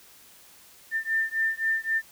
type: beating tone pair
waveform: sine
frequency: 1791 / 1794.8 Hz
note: A6 / A6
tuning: +30 / +34 cents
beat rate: 3.8 Hz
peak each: -27 dBFS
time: 0.91-2.02 s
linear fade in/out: 50 ms
effects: white hiss -53 dBFS RMS until 2.11 s